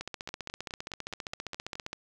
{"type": "two click trains", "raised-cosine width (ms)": 0.2, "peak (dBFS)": [-19, -22], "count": [30, 8], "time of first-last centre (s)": [[0.01, 1.931], [0.29, 1.754]], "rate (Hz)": [15.1, 4.78], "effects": ["9-bit"]}